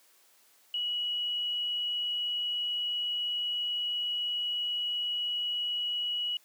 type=tone; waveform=sine; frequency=2923 Hz; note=F#7; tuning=22 cents flat; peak=-29 dBFS; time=0.74-6.37 s; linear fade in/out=2 ms; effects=white hiss -63 dBFS RMS until 6.44 s + high-pass 300 Hz 12 dB/octave